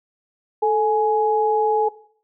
sine tone pair together, 438 / 837 Hz, A4 / G#5, -8 / +13 cents, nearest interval major seventh, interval 1121 cents, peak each -18 dBFS, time 0.62-1.89 s, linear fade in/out 10 ms, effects noise-tail reverb RT60 0.5 s tail -17 dB re dry

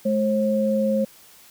sine tone pair together, 213.1 / 537 Hz, G#3 / C5, +45 / +45 cents, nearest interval octave + major third, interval 1600 cents, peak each -21 dBFS, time 0.05-1.05 s, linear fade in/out 10 ms, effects white hiss -50 dBFS RMS until 1.5 s

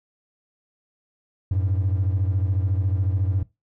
triangle beating tone pair, 92.5 / 106.5 Hz, F#2 / G#2, 0 / +44 cents, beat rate 14 Hz, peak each -18 / -23 dBFS, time 1.51-3.43 s, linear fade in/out 5 ms, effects noise-tail reverb RT60 0.2 s tail -19 dB re dry + tanh soft clip ceiling -13 dBFS

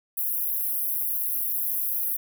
pink high-pass noise, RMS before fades -27 dBFS, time 0.17-2.17 s, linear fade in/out 10 ms, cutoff 11000 Hz, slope 96 dB/octave, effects none

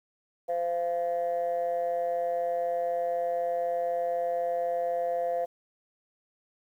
triangle ring-modulated tone, 86 Hz, F2, 26 cents flat, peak -20 dBFS, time 0.48-5.46 s, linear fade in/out 20 ms, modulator 602 Hz, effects tanh soft clip ceiling -21 dBFS + 10-bit

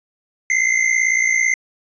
square tone pair together, 2046 / 2104 Hz, C7 / C7, -39 / +9 cents, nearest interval unison, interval 48 cents, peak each -18 dBFS, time 0.5-1.54 s, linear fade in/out 2 ms, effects resampled to 16000 Hz

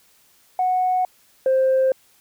sine tone pair in turn, 737 / 525.4 Hz, F#5 / C5, -7 / +7 cents, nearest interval tritone, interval 586 cents, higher first, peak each -16 / -13 dBFS, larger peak second, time 0.59-1.05 / 1.46-1.92 s, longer neither, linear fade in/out 2 ms, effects tanh soft clip ceiling -12 dBFS + white hiss -57 dBFS RMS until 2.2 s

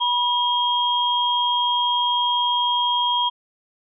sine tone pair together, 974 / 3239 Hz, B5 / G#7, -24 / -44 cents, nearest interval octave + major sixth, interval 2080 cents, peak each -20 / -21 dBFS, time 0-3.3 s, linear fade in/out 20 ms, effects none

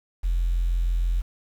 sine tone, 43.11 Hz, F1, 22 cents flat, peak -19 dBFS, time 0.23-1.22 s, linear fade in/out 20 ms, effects tanh soft clip ceiling -16 dBFS + 8-bit

